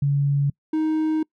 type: tone pair in turn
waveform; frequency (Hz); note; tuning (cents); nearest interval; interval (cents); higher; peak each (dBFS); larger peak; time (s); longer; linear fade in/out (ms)
sine / triangle; 141.6 / 313.2; C#3 / D#4; +37 / +11; octave + major second; 1374; second; -17; neither; 0.02-0.5 / 0.73-1.23; second; 5
effects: noise-tail reverb RT60 0.1 s tail -26 dB re dry